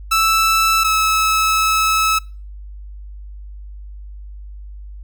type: tone pair in turn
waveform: sawtooth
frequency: 1318.5 / 1298.8 Hz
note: E6 / E6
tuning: 0 / -26 cents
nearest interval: unison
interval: 26 cents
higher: first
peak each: -9 / -10 dBFS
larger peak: first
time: 0.11-0.84 / 0.84-2.19 s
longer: second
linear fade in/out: 10 ms
effects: noise-tail reverb RT60 0.4 s tail -26 dB re dry + added 50 Hz sine -31 dBFS peak until 5.03 s